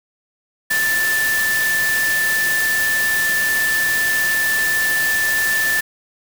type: tone in noise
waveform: sine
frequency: 1761 Hz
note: A6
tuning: 1 cent sharp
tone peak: -16 dBFS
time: 0.7-5.81 s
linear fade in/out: 10 ms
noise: white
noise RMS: -24 dBFS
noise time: 0.7-5.81 s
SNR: +5 dB
effects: none